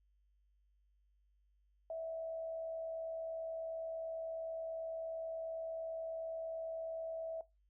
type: tone with frequency modulation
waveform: sine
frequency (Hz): 652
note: E5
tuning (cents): -19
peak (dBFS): -39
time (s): 1.9-7.41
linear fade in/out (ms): 2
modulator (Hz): 69.2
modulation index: 0.23
effects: noise-tail reverb RT60 0.2 s tail -18 dB re dry + added 50 Hz sine -70 dBFS peak until 7.69 s